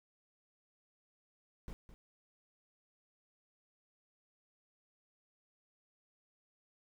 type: noise with echo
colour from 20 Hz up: brown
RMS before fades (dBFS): -44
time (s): 1.68-1.73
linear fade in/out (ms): 0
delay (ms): 210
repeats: 1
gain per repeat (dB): -11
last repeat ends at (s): 1.94
effects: none